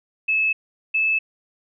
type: tone pair in turn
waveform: sine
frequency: 2600 / 2614 Hz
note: E7 / E7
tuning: -24 / -15 cents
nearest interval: unison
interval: 9 cents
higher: second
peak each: -17 dBFS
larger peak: neither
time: 0.28-0.53 / 0.94-1.19 s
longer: neither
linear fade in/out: 10 ms
effects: none